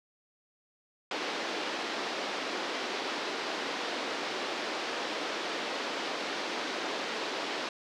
pink band-pass noise, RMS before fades -35 dBFS, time 1.11-7.69 s, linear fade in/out 2 ms, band 290 to 5000 Hz, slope 24 dB/octave, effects none

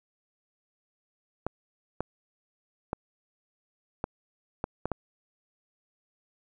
clicks, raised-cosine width 1 ms, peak -15 dBFS, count 7, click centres 1.466 / 2.006 / 2.931 / 4.041 / 4.641 / 4.856 / 4.917 s, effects none

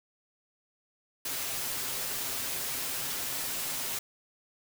white noise with comb filter, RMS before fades -34 dBFS, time 1.25-3.99 s, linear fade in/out 5 ms, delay 7.5 ms, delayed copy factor +0.55, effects none

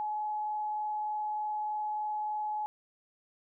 sine tone with frequency modulation, 848 Hz, G#5, 36 cents sharp, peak -31 dBFS, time 0-2.66 s, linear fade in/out 0 ms, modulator 23.3 Hz, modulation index 0.23, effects none

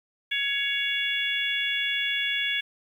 harmonic tone with a mistuned harmonic, 558 Hz, C#5, 11 cents sharp, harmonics 3 / 4 / 5 / 6, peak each -31 / -29 / -31 / -29 dBFS, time 0.31-2.61 s, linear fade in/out 10 ms, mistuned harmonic 6, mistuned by +25 cents, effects 9-bit

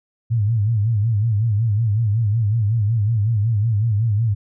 sine tone with vibrato, 108.9 Hz, A2, 17 cents flat, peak -15 dBFS, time 0.3-4.35 s, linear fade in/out 20 ms, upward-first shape sine, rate 5.4 Hz, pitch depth 140 cents each way, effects none

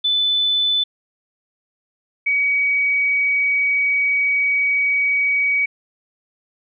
sine tone pair in turn, 3504 / 2263 Hz, A7 / C#7, -8 / +35 cents, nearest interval minor sixth, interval 757 cents, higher first, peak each -15 dBFS, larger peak neither, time 0.04-0.84 / 2.26-5.66 s, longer second, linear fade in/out 10 ms, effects none

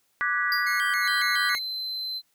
sine chord, G# half-diminished seventh, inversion second, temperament equal with one note detuned, 1174.7 / 1480 / 1661.2 / 1947.2 Hz, D6 / F#6 / G#6 / B6, 0 / 0 / 0 / -25 cents, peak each -29 / -28 / -30 / -27 dBFS, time 0.21-1.55 s, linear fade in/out 0 ms
square tone with exponential decay, 4800 Hz, D8, 37 cents sharp, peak -24 dBFS, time 0.52-0.83 s, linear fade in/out 1 ms, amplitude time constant 67 ms
25% pulse tone with vibrato, 1839 Hz, A#6, 24 cents flat, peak -26 dBFS, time 0.66-1.59 s, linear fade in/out 10 ms, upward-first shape square, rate 3.6 Hz, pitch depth 270 cents each way
triangle tone, 4074 Hz, C8, 47 cents flat, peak -28 dBFS, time 1.01-2.22 s, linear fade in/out 50 ms
effects white hiss -69 dBFS RMS until 2.34 s

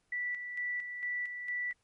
sine tone with tremolo, 1964 Hz, B6, 10 cents flat, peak -32 dBFS, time 0.12-1.73 s, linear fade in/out 5 ms, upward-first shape square, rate 2.2 Hz, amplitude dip 50%, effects pink hiss -75 dBFS RMS until 1.83 s + MP3 48 kbps

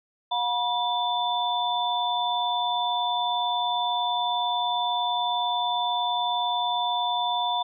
sine tone cluster, 719 / 970 / 3528 Hz, F#5 / B5 / A7, -50 / -31 / +4 cents, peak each -28 / -26 / -29 dBFS, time 0.31-7.63 s, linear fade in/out 10 ms, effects none

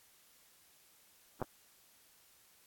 clicks, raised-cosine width 1 ms, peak -22 dBFS, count 2, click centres 1.417 / 1.425 s, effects white hiss -65 dBFS RMS until 2.66 s + AAC 64 kbps

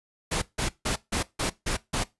pink noise bursts, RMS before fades -27 dBFS, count 7, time 0.31-2.04 s, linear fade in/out 10 ms, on 110 ms, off 160 ms, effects noise-tail reverb RT60 0.2 s tail -19 dB re dry + resampled to 24000 Hz

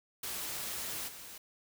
white noise with level steps, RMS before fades -39 / -48 dBFS, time 0.23-1.38 s, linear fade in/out 5 ms, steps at 1.07 s, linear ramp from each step 20 ms, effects none

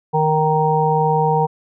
harmonic tone, 155.56 Hz, D#3, in tune, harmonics 1 / 3 / 5 / 6, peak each -19 / -19 / -19 / -19 dBFS, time 0.13-1.47 s, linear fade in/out 20 ms, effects none

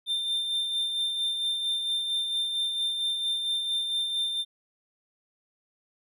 triangle tone with tremolo, 3589 Hz, A7, 34 cents sharp, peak -23 dBFS, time 0.06-4.45 s, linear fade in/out 50 ms, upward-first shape sine, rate 4.4 Hz, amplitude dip 40%, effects none

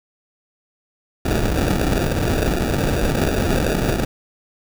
pink noise with sample-and-hold, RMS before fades -19 dBFS, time 1.25-4.05 s, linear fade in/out 5 ms, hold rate 1050 Hz, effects none

